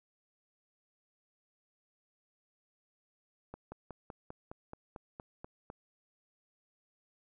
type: slowing click train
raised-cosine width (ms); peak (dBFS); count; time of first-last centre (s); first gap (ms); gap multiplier
1; -30; 11; 3.54-5.701; 180; 1.04
effects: none